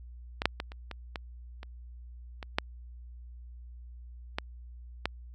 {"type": "clicks", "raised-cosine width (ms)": 0.3, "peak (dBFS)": [-14, -6, -17, -29, -23, -19, -27, -23, -9, -14, -12], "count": 11, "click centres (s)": [0.419, 0.456, 0.601, 0.719, 0.913, 1.158, 1.631, 2.428, 2.585, 4.385, 5.056], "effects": ["added 60 Hz sine -44 dBFS peak until 5.34 s"]}